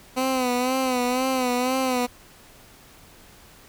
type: tone with vibrato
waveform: 15% pulse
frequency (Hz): 254.3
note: C4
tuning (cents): -49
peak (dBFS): -15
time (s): 0.16-2.07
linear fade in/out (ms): 20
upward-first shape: sine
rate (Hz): 2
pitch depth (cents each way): 62
effects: pink hiss -50 dBFS RMS until 3.68 s